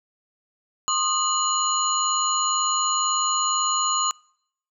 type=tone cluster; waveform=sine; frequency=1071 / 1235 / 2938 / 4122 / 6860 Hz; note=C6 / D#6 / F#7 / C8 / A8; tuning=+40 / -13 / -13 / -27 / -45 cents; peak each=-27 / -25 / -30 / -31 / -24 dBFS; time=0.88-4.11 s; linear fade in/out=0 ms; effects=noise-tail reverb RT60 0.7 s tail -26 dB re dry